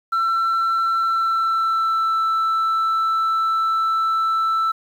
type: tone with pitch glide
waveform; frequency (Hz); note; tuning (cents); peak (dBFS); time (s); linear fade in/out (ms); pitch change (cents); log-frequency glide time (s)
sine; 1344 to 1324.7; E6 to E6; +33 to +8; -14; 0.12-4.72; 10; -25; 0.99-2.23
effects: tanh soft clip ceiling -16 dBFS + 8-bit